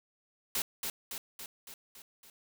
white noise with echo, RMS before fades -32 dBFS, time 0.55-0.62 s, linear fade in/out 2 ms, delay 280 ms, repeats 6, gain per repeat -4 dB, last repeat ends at 2.3 s, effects none

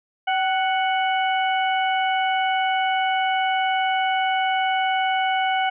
harmonic tone with a mistuned harmonic, 740 Hz, F#5, in tune, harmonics 1 / 2 / 3 / 4, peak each -20 / -27 / -29 / -30 dBFS, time 0.27-5.7 s, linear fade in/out 10 ms, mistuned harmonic 1, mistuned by +48 cents, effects none

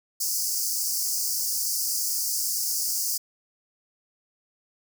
pink high-pass noise, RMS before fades -27 dBFS, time 0.2-3.18 s, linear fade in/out 10 ms, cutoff 4700 Hz, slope 96 dB/octave, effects none

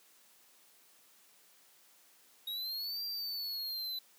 square linear two-way sweep, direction up then down, 3771 to 4751 to 3988 Hz, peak -37 dBFS, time 2.47-3.99 s, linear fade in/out 5 ms, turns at 3.04 s, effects white hiss -64 dBFS RMS until 4.18 s + high-pass 200 Hz 12 dB/octave

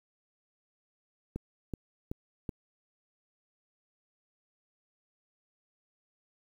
click train, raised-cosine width 3 ms, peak -22 dBFS, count 4, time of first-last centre 1.36-2.492 s, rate 2.65 Hz, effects 9-bit

